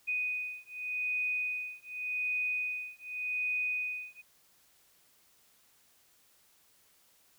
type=beating tone pair; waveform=sine; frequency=2489 / 2489.86 Hz; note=D#7 / D#7; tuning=0 / +1 cents; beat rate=0.86 Hz; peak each=-35 / -35 dBFS; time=0.07-4.22 s; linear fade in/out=20 ms; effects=white hiss -66 dBFS RMS until 7.38 s